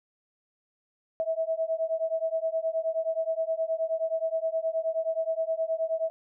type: beating tone pair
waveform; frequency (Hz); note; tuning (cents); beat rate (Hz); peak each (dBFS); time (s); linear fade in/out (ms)
sine; 644 / 653.5; E5 / E5; -41 / -15; 9.5; -29; 1.2-6.1; 0
effects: none